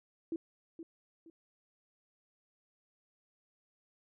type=tone with echo; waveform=sine; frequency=329.6 Hz; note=E4; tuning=in tune; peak=-33 dBFS; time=0.32-0.36 s; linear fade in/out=2 ms; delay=470 ms; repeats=2; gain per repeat=-10 dB; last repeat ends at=1.3 s; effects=none